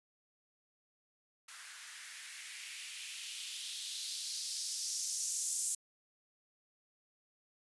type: noise with band-pass filter sweep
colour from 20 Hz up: violet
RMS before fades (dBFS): -41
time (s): 1.48-5.75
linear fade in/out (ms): 5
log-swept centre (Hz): 1400 to 7600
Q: 2.5
effects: resampled to 24000 Hz